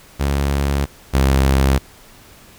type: tone pair in turn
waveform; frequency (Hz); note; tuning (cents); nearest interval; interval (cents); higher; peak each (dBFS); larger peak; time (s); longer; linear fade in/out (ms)
sawtooth; 70 / 67.31; C#2 / C2; +18 / +50; minor second; 68; first; -12 / -8; second; 0.19-0.86 / 1.13-1.79; first; 20
effects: pink hiss -45 dBFS RMS until 2.58 s